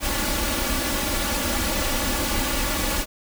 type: noise with comb filter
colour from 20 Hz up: pink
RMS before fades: -24 dBFS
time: 0-3.06 s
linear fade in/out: 50 ms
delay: 3.5 ms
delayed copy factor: +0.8
effects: none